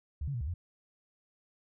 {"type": "tone with pitch steps", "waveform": "sine", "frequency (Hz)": [73.2, 140.2, 119.7, 69.9, 87.1], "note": ["D2", "C#3", "A#2", "C#2", "F2"], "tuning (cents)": [-5, 20, 46, 15, -4], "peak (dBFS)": -32, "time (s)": [0.21, 0.54], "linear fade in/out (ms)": 5, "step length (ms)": 66, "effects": []}